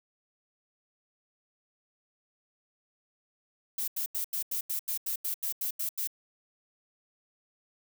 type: noise bursts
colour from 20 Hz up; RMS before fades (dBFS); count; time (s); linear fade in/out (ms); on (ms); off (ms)
violet; -32; 13; 3.78-6.074; 5; 98; 85
effects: none